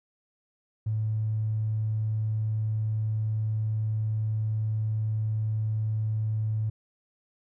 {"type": "tone", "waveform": "triangle", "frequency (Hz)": 108.8, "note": "A2", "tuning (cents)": -19, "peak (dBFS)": -21, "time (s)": [0.86, 6.7], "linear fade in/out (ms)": 10, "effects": ["tanh soft clip ceiling -23 dBFS"]}